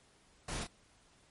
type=noise with echo; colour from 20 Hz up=pink; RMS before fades=-40 dBFS; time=0.48-0.64 s; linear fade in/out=5 ms; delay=29 ms; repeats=1; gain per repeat=-5 dB; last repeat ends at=0.669 s; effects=pink hiss -66 dBFS RMS until 1.3 s + MP3 48 kbps